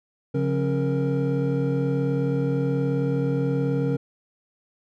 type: tone cluster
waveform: triangle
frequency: 139.8 / 178.6 / 272 / 468.1 Hz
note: C#3 / F3 / C#4 / A#4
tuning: +15 / +39 / -33 / +7 cents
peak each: -22 / -29 / -25 / -25 dBFS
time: 0.34-3.97 s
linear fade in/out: 10 ms
effects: none